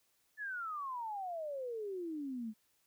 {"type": "exponential sweep", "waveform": "sine", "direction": "down", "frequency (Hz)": [1760, 210.7], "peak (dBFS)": -38, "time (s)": [0.37, 2.54], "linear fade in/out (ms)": 50, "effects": ["white hiss -75 dBFS RMS until 2.86 s"]}